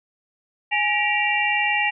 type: tone cluster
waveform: sine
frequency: 831 / 1915 / 2342 / 2772 Hz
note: G#5 / A#6 / D7 / F7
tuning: +1 / +46 / -5 / -14 cents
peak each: -24 dBFS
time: 0.71-1.91 s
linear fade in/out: 20 ms
effects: none